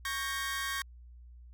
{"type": "chord", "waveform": "sawtooth", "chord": "G diminished", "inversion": "second", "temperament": "equal with one note detuned", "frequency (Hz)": [1108.7, 1590.8, 1864.7], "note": ["Db6", "G6", "Bb6"], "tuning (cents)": [0, 25, 0], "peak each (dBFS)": -34, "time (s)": [0.05, 0.82], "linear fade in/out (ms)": 2, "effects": ["added 60 Hz sine -49 dBFS peak until 1.53 s"]}